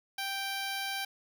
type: tone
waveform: 10% pulse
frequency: 784 Hz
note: G5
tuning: in tune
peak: -25 dBFS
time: 0.18-1.05 s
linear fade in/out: 5 ms
effects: none